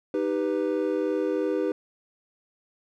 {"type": "chord", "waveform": "triangle", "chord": "Eb augmented", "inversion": "none", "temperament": "equal with one note detuned", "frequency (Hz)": [311.1, 394, 493.9], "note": ["Eb4", "G4", "B4"], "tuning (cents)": [0, 9, 0], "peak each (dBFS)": -26, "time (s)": [0.14, 1.72], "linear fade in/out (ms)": 2, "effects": []}